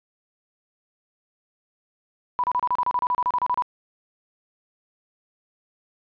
sine tone bursts, 987.8 Hz, B5, in tune, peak -19 dBFS, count 16, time 2.39-3.622 s, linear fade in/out 0 ms, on 47 ms, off 32 ms, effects resampled to 11025 Hz + 10-bit

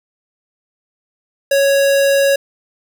square tone, 554.4 Hz, C#5, in tune, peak -11 dBFS, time 1.51-2.36 s, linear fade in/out 5 ms, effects none

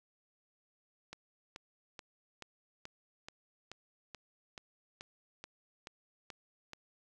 click train, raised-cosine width 0.2 ms, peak -28 dBFS, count 14, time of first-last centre 1.13-6.733 s, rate 2.32 Hz, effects none

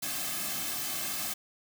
white noise with comb filter, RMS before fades -34 dBFS, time 0.02-1.34 s, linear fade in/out 10 ms, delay 2.1 ms, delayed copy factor -0.9, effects none

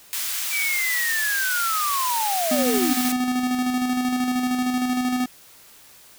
white high-pass noise, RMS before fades -27 dBFS, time 0.13-3.12 s, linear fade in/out 0 ms, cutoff 1400 Hz, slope 12 dB/octave
sine linear sweep, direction down, 2349 to 220 Hz, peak -22 dBFS, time 0.5-2.99 s, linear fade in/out 50 ms
square tone with tremolo, 250.8 Hz, B3, 27 cents sharp, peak -20 dBFS, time 2.51-5.26 s, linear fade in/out 5 ms, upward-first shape square, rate 13 Hz, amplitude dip 35%
effects white hiss -49 dBFS RMS until 6.18 s

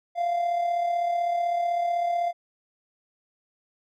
triangle tone with amplitude modulation, 694 Hz, F5, 11 cents flat, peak -18 dBFS, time 0.15-2.33 s, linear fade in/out 50 ms, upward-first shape sine, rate 35.9 Hz, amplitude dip 50%, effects tanh soft clip ceiling -15 dBFS

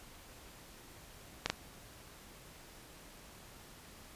clicks, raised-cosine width 0.2 ms, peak -13 dBFS, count 2, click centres 1.46 / 1.5 s, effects pink hiss -55 dBFS RMS until 4.15 s + resampled to 32000 Hz

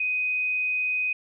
sine tone, 2502 Hz, D#7, 9 cents sharp, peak -23 dBFS, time 0-1.13 s, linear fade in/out 5 ms, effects none

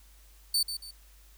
sawtooth tone with echo, 4537 Hz, C#8, 39 cents sharp, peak -21 dBFS, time 0.54-0.63 s, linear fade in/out 5 ms, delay 140 ms, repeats 2, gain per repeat -9 dB, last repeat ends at 0.91 s, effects added 50 Hz sine -54 dBFS peak until 1.37 s + white hiss -61 dBFS RMS until 1.37 s

